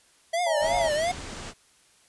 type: tone with vibrato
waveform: square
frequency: 649 Hz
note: E5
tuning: 27 cents flat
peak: -24 dBFS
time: 0.33-1.12 s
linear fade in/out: 10 ms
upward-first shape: triangle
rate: 2.9 Hz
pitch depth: 190 cents each way
type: chord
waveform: sine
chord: A# half-diminished seventh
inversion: first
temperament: equal with one note detuned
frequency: 559.5 / 659.3 / 830.6 / 932.3 Hz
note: C#5 / E5 / G#5 / A#5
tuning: +16 / 0 / 0 / 0 cents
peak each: -32 dBFS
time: 0.46-0.89 s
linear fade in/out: 10 ms
type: low-pass noise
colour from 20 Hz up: pink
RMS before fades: -38 dBFS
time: 0.59-1.54 s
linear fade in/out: 50 ms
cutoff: 9000 Hz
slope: 48 dB/octave
effects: white hiss -60 dBFS RMS until 2.08 s + resampled to 24000 Hz